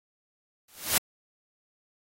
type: noise with exponential growth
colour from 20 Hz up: white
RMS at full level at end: -20 dBFS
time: 0.68-0.98 s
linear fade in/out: 5 ms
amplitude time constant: 64 ms
effects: AAC 48 kbps